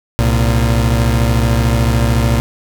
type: tone pair together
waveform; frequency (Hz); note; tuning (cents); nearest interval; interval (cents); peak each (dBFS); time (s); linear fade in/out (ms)
30% pulse; 64.3 / 114.97; C2 / A#2; -30 / -23; minor seventh; 1007; -11; 0.19-2.4; 0
effects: none